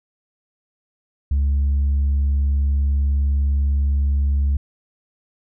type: tone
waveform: sine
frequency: 70.1 Hz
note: C#2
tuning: 20 cents sharp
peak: -13 dBFS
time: 1.31-4.57 s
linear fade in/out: 5 ms
effects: tanh soft clip ceiling -14 dBFS